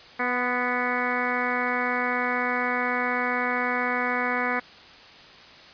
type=harmonic tone with a mistuned harmonic; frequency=246.9 Hz; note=B3; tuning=in tune; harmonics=1 / 2 / 3 / 4 / 5 / 6 / 7 / 8 / 9; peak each=-32 / -32 / -32 / -32 / -32 / -32 / -32 / -32 / -32 dBFS; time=0.19-4.6 s; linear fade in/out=10 ms; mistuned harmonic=4; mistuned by=+25 cents; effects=white hiss -47 dBFS RMS until 5.73 s + resampled to 11025 Hz